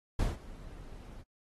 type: noise with ADSR envelope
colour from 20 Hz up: brown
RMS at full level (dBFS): -27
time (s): 0.19-1.24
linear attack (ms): 5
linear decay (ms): 170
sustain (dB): -20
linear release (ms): 39
effects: AAC 32 kbps